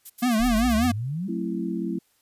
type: noise bursts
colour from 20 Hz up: violet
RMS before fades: -37 dBFS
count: 7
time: 0.05-0.867 s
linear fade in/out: 10 ms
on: 49 ms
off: 79 ms
type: tone with vibrato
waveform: square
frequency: 233.1 Hz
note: A#3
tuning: in tune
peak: -20 dBFS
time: 0.22-0.92 s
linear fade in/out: 10 ms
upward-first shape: triangle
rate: 5.1 Hz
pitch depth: 170 cents each way
type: exponential sweep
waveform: sine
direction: up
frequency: 32.21 to 207.7 Hz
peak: -26 dBFS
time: 0.39-1.29 s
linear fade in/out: 20 ms
type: chord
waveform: sine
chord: F# half-diminished seventh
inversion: none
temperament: just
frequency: 185 / 222 / 266.4 / 333 Hz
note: F#3 / A3 / C4 / E4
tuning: 0 / +16 / +31 / +18 cents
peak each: -30 / -31 / -34 / -30 dBFS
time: 1.28-1.99 s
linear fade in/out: 10 ms
effects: white hiss -66 dBFS RMS until 2.21 s + resampled to 32000 Hz